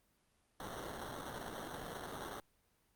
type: noise with sample-and-hold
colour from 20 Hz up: white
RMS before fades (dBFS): -45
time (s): 0.6-2.4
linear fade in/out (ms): 2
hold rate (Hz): 2450
effects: pink hiss -75 dBFS RMS until 2.95 s + Opus 32 kbps